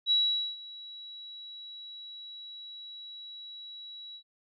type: tone with ADSR envelope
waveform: sine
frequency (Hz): 3900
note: B7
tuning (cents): -23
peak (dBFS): -21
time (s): 0.06-4.23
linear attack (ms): 51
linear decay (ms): 450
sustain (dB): -21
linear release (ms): 78
effects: none